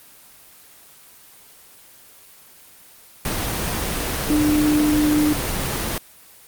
sine tone in noise, 300 Hz, D4, 37 cents sharp, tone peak -15 dBFS, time 4.3-5.33 s, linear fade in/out 2 ms, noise pink, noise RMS -24 dBFS, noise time 3.25-5.98 s, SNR +6 dB, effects white hiss -47 dBFS RMS until 6.47 s + Opus 24 kbps

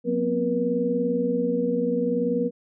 sine tone cluster, 180.5 / 237.9 / 258.5 / 479.5 Hz, F#3 / A#3 / C4 / A#4, -43 / +35 / -21 / +49 cents, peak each -30 / -27 / -28 / -24 dBFS, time 0.04-2.51 s, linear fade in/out 50 ms, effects none

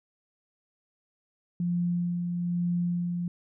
sine tone with tremolo, 174.61 Hz, F3, in tune, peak -24 dBFS, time 1.6-3.28 s, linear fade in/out 2 ms, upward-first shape sine, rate 1.1 Hz, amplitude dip 35%, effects none

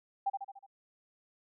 sine tone with echo, 790 Hz, G5, 13 cents sharp, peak -27 dBFS, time 0.26-0.3 s, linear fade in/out 10 ms, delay 73 ms, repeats 5, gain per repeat -5 dB, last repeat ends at 0.665 s, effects none

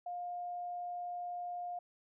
sine tone, 708 Hz, F5, 23 cents sharp, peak -38 dBFS, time 0.06-1.79 s, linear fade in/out 5 ms, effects none

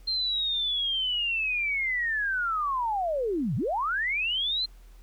sine linear two-way sweep, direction down then up, 4186 to 103.8 to 4186 Hz, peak -25 dBFS, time 0.07-4.66 s, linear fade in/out 10 ms, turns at 3.56 s, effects added 41 Hz sine -47 dBFS peak until 5.02 s + pink hiss -62 dBFS RMS until 5.02 s

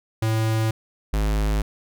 square tone pair in turn, 110.9 / 52.34 Hz, A2 / G#1, +14 / +14 cents, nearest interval octave + minor second, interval 1300 cents, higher first, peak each -20 dBFS, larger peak neither, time 0.22-0.71 / 1.13-1.62 s, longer neither, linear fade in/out 5 ms, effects none

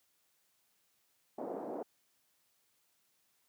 white band-pass noise, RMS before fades -41 dBFS, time 1.38-1.83 s, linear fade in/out 5 ms, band 250 to 660 Hz, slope 24 dB/octave, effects white hiss -75 dBFS RMS until 3.48 s + high-pass 80 Hz 12 dB/octave

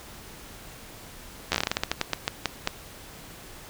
slowing click train, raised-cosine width 0.2 ms, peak -6 dBFS, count 17, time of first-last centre 1.52-2.674 s, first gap 11 ms, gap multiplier 1.22, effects pink hiss -45 dBFS RMS until 3.69 s

